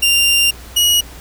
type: tone pair in turn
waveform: sawtooth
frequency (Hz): 2787 / 2903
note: F7 / F#7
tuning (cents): -4 / -34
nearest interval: minor second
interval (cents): 70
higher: second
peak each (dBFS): -7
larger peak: neither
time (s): 0.02-0.51 / 0.76-1.01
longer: first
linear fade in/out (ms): 10
effects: added 60 Hz sine -35 dBFS peak until 1.2 s + pink hiss -38 dBFS RMS until 1.2 s